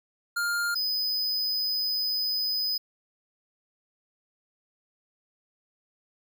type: tone pair in turn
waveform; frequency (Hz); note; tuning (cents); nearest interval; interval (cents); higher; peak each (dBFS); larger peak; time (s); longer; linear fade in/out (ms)
square; 1405 / 5007; F6 / D#8; +10 / +10; octave + minor seventh; 2200; second; -26; neither; 0.36-0.75 / 0.75-2.78; second; 10
effects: none